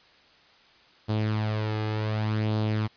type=tone with flanger; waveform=sawtooth; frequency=107.8 Hz; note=A2; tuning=35 cents flat; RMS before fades=-27 dBFS; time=1.08-2.88 s; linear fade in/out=20 ms; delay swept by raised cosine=0.23 to 2.43 ms; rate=0.67 Hz; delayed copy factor=+0.5; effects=white hiss -57 dBFS RMS until 2.96 s + resampled to 11025 Hz